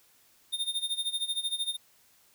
square tone with tremolo, 3646 Hz, A#7, 39 cents flat, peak -27 dBFS, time 0.52-1.77 s, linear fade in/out 20 ms, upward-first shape sine, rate 13 Hz, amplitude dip 85%, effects white hiss -63 dBFS RMS until 2.34 s

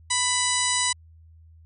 harmonic tone with a mistuned harmonic, 987.8 Hz, B5, in tune, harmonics 1 / 2 / 3 / 4 / 5 / 6 / 7 / 8 / 9, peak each -29 / -29 / -32 / -29 / -33 / -32 / -33 / -29 / -28 dBFS, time 0.1-0.93 s, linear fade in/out 10 ms, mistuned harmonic 2, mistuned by +16 cents, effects added 81 Hz sine -48 dBFS peak until 1.65 s

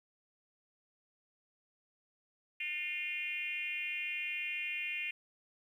sine tone with frequency modulation, 2443 Hz, D#7, 32 cents flat, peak -35 dBFS, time 2.6-5.11 s, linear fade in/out 5 ms, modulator 325 Hz, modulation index 1.2, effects 11-bit

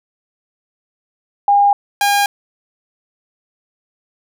sine / sawtooth tone pair in turn, 810 / 810 Hz, G#5 / G#5, -43 / -43 cents, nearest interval unison, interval 0 cents, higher neither, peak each -8 dBFS, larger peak neither, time 1.48-1.73 / 2.01-2.26 s, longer neither, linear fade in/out 2 ms, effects none

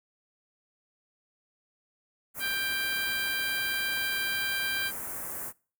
white band-stop noise, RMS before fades -37 dBFS, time 2.34-5.53 s, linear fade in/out 50 ms, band 1800 to 8300 Hz, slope 24 dB/octave
harmonic tone, 790 Hz, G5, 13 cents sharp, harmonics 2 / 3 / 4 / 5 / 6, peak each -31 / -35 / -37 / -39 / -41 dBFS, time 2.39-4.92 s, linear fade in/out 50 ms
effects noise-tail reverb RT60 0.4 s tail -24 dB re dry

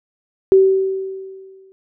sine tone with exponential decay, 383.4 Hz, G4, 38 cents flat, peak -5 dBFS, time 0.52-1.72 s, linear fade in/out 0 ms, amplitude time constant 260 ms, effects none

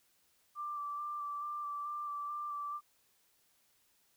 sine tone with vibrato, 1174.7 Hz, D6, in tune, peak -37 dBFS, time 0.55-2.81 s, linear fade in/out 50 ms, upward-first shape square, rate 2.3 Hz, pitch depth 15 cents each way, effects white hiss -72 dBFS RMS until 4.16 s

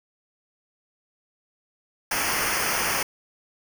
pink noise with comb filter, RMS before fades -25 dBFS, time 2.11-3.03 s, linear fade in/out 5 ms, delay 0.26 ms, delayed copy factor -0.85, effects none

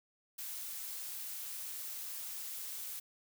blue noise, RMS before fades -43 dBFS, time 0.38-3 s, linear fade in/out 10 ms, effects none

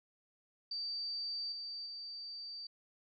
sine tone with level steps, 4636 Hz, D8, 23 cents flat, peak -37 / -41 / -43 dBFS, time 0.71-2.67 s, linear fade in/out 5 ms, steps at 1.52 / 1.86 s, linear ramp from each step 2 ms, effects none

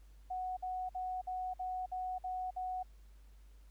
sine tone bursts, 739 Hz, F#5, 2 cents flat, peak -36 dBFS, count 8, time 0.3-2.831 s, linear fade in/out 10 ms, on 270 ms, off 53 ms, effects added 50 Hz sine -55 dBFS peak until 3.7 s + pink hiss -72 dBFS RMS until 3.7 s

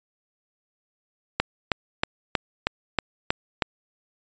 click train, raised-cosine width 0.3 ms, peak -4 dBFS, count 8, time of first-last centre 1.4-3.622 s, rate 3.15 Hz, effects resampled to 16000 Hz

